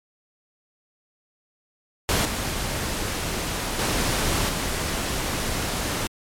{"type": "noise with level steps", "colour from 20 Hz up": "pink", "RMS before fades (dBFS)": [-21, -27, -23, -26], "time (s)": [2.09, 6.07], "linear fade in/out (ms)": 0, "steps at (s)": [2.25, 3.79, 4.49], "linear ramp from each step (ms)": 2, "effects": ["low-pass 12000 Hz 12 dB/octave", "MP3 96 kbps"]}